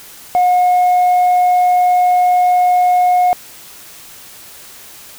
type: tone with tanh clipping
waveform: sine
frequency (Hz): 722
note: F#5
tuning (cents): -43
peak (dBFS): -9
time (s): 0.35-3.33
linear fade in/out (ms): 0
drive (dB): 1
effects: white hiss -37 dBFS RMS until 5.18 s